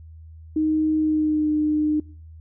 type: tone with pitch glide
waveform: sine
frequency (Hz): 311.1 to 303.5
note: D#4 to D#4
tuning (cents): 0 to -43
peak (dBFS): -18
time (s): 0.56-2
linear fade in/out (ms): 5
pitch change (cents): -43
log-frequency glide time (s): 0.97-1.51
effects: noise-tail reverb RT60 0.5 s tail -24 dB re dry + added 80 Hz sine -40 dBFS peak until 2.4 s